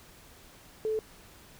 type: tone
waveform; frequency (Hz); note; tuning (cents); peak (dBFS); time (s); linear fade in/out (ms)
sine; 436; A4; -16; -27; 0.85-0.99; 0
effects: pink hiss -54 dBFS RMS until 1.59 s